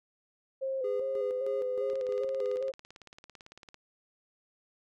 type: tone with vibrato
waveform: sine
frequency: 520 Hz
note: C5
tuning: 11 cents flat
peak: -30 dBFS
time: 0.61-2.72 s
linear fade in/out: 20 ms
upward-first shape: square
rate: 2.5 Hz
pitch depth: 43 cents each way
type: tone with tremolo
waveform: triangle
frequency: 409.2 Hz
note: G#4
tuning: 26 cents flat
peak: -31 dBFS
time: 0.84-2.7 s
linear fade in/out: 5 ms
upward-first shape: square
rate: 3.2 Hz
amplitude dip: 60%
type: click train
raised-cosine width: 0.2 ms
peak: -32 dBFS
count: 34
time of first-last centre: 1.9-3.744 s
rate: 17.9 Hz
effects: none